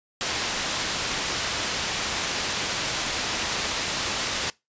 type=low-pass noise; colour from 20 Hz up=white; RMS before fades=-28 dBFS; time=0.21-4.5 s; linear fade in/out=0 ms; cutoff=5700 Hz; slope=12 dB/octave; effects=noise-tail reverb RT60 0.2 s tail -22 dB re dry + resampled to 16000 Hz